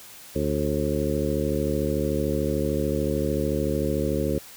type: harmonic tone with a mistuned harmonic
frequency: 73.5 Hz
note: D2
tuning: 2 cents sharp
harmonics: 1 / 2 / 3 / 4 / 5 / 6 / 7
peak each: -30 / -30 / -30 / -30 / -30 / -30 / -30 dBFS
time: 0.35-4.39 s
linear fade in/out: 10 ms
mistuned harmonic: 7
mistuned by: +72 cents
effects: white hiss -45 dBFS RMS until 4.56 s